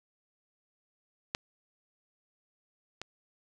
clicks, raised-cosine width 0.2 ms, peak -13 / -21 dBFS, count 2, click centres 1.349 / 3.016 s, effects none

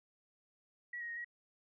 sine tone with pitch steps, 1930 / 1883 / 1866 / 1907 Hz, B6 / A#6 / A#6 / A#6, -40 / +17 / +1 / +39 cents, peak -40 dBFS, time 0.93-1.246 s, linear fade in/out 5 ms, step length 79 ms, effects none

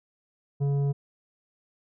triangle tone with tanh clipping, 140.9 Hz, C#3, 29 cents sharp, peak -24 dBFS, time 0.6-0.93 s, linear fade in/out 20 ms, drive 13 dB, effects none

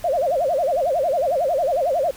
sine tone with vibrato, 609 Hz, D#5, 37 cents flat, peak -17 dBFS, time 0.04-2.11 s, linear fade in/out 5 ms, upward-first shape sine, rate 11 Hz, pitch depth 280 cents each way, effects pink hiss -43 dBFS RMS until 2.16 s

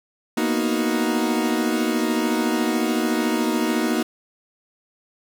40% pulse chord, B major seventh, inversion third, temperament equal, 233.1 / 246.9 / 311.1 / 370 Hz, A#3 / B3 / D#4 / F#4, 0 / 0 / 0 / 0 cents, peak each -23 / -27 / -23 / -26 dBFS, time 0.37-4.03 s, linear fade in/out 5 ms, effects none

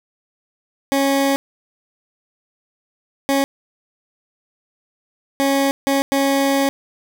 20% pulse tone bursts at uneven times, 275.2 Hz, C#4, 12 cents flat, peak -10 dBFS, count 5, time 0.92-1.36 / 3.29-3.44 / 5.4-5.71 / 5.87-6.02 / 6.12-6.69 s, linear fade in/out 0 ms, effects none

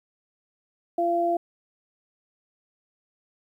sine tone pair together, 343 / 686 Hz, F4 / F5, -31 / -31 cents, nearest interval octave, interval 1200 cents, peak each -26 / -22 dBFS, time 0.98-1.37 s, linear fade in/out 5 ms, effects 10-bit

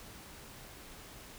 silence, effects pink hiss -51 dBFS RMS until 1.38 s

